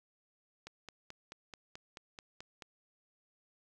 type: click train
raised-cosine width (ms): 0.2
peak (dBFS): -29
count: 10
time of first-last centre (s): 0.67-2.622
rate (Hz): 4.61
effects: 11-bit